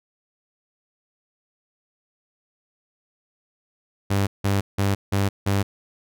sawtooth tone bursts, 99.2 Hz, G2, 21 cents sharp, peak -15 dBFS, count 5, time 4.1-5.63 s, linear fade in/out 10 ms, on 170 ms, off 170 ms, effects none

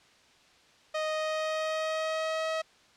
sawtooth tone with pitch glide, 622.3 to 639.1 Hz, D#5 to D#5, 0 to +46 cents, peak -25 dBFS, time 0.94-2.62 s, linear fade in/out 10 ms, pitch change +46 cents, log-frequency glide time 1.11-2.49 s, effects white hiss -60 dBFS RMS until 2.96 s + low-pass 5000 Hz 12 dB/octave

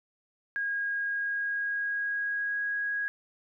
sine tone with pitch glide, 1634 to 1652 Hz, G#6 to G#6, -29 to -10 cents, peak -28 dBFS, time 0.56-3.08 s, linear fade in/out 0 ms, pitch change +19 cents, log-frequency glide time 1.1-2.77 s, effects none

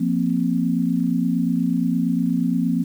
sine chord, F suspended fourth, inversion none, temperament equal, 174.61 / 233.1 / 261.6 Hz, F3 / Bb3 / C4, 0 / 0 / 0 cents, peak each -22 dBFS, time 0-2.84 s, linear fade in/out 10 ms, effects 8-bit

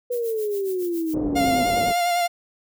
sine exponential sweep, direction down, 493.9 to 250 Hz, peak -22 dBFS, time 0.1-1.64 s, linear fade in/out 10 ms
violet noise with tremolo, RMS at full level -37 dBFS, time 0.11-1.15 s, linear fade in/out 20 ms, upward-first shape sine, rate 7.2 Hz, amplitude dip 80%
white low-pass noise, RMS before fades -29 dBFS, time 1.13-1.93 s, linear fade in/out 20 ms, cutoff 560 Hz, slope 24 dB/octave
45% pulse tone with vibrato, 700 Hz, F5, 4 cents sharp, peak -19 dBFS, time 1.35-2.28 s, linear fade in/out 20 ms, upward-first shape sine, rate 9.9 Hz, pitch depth 25 cents each way
effects none

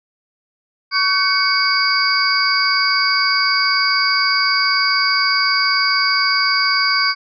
sine tone cluster, 1126 / 1522 / 2220 / 4632 / 4885 Hz, C#6 / F#6 / C#7 / D8 / D#8, +27 / +48 / +2 / -25 / -33 cents, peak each -20 dBFS, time 0.91-7.15 s, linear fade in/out 50 ms, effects none

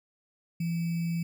sine tone with sample-and-hold, 168.2 Hz, E3, 35 cents sharp, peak -27 dBFS, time 0.6-1.23 s, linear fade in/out 5 ms, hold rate 2450 Hz, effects none

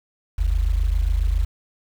sine tone pair together, 46.62 / 74 Hz, F#1 / D2, +14 / +14 cents, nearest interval minor sixth, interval 800 cents, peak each -18 / -23 dBFS, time 0.38-1.45 s, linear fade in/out 10 ms, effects 7-bit

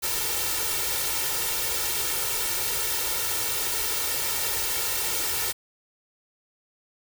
white noise with comb filter, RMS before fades -27 dBFS, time 0.02-5.53 s, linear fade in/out 20 ms, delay 2.2 ms, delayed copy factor +0.8, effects none

